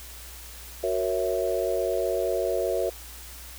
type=chord; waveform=sine; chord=F# dominant seventh; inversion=none; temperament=equal; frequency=370 / 466.2 / 554.4 / 659.3 Hz; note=F#4 / A#4 / C#5 / E5; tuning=0 / 0 / 0 / 0 cents; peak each=-29 dBFS; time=0.83-2.9 s; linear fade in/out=10 ms; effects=added 60 Hz sine -44 dBFS peak until 3.58 s + white hiss -44 dBFS RMS until 3.58 s